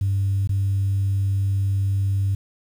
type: tone with dropouts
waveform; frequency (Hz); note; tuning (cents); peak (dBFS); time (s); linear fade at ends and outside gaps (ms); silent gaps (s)
sine; 98; G2; 0; -17; 0.01-2.35; 5; 0.474-0.492
effects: tanh soft clip ceiling -15 dBFS + 8-bit